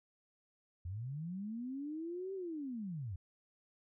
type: linear two-way sweep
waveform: sine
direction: up then down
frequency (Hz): 82.1 to 392 to 82.1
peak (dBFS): -39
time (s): 0.85-3.16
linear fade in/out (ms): 5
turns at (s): 2.34
effects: none